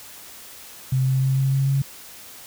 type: tone with pitch steps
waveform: sine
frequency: 130.81 / 132.02 / 133.25 / 134.49 / 135.74 / 137 Hz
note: C3 / C3 / C3 / C3 / C#3 / C#3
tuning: 0 / +16 / +32 / +48 / -36 / -20 cents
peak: -17 dBFS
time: 0.92-1.82 s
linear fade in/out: 5 ms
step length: 150 ms
effects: white hiss -42 dBFS RMS until 2.46 s